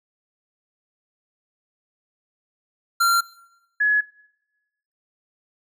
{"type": "tone pair in turn", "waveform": ["square", "sine"], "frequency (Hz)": [1377, 1691.8], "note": ["F6", "G#6"], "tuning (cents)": [-25, 32], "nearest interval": "major third", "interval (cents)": 357, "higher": "second", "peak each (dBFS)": -16, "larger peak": "neither", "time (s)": [[3, 3.21], [3.8, 4.01]], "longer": "neither", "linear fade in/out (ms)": 10, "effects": ["noise-tail reverb RT60 1.0 s tail -23 dB re dry"]}